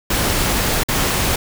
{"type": "noise with dropouts", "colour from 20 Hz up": "pink", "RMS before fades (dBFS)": -18, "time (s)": [0.1, 1.36], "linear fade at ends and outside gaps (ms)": 5, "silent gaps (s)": [0.835, 0.885], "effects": []}